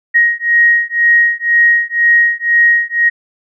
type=beating tone pair; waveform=sine; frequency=1880 / 1882 Hz; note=A#6 / A#6; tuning=+14 / +16 cents; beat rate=2 Hz; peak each=-11 dBFS; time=0.14-3.1 s; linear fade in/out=20 ms; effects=none